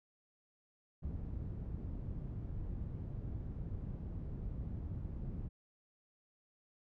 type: low-pass noise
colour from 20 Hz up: white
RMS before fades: -42 dBFS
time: 1.02-5.49 s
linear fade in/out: 20 ms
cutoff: 110 Hz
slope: 12 dB/octave
effects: none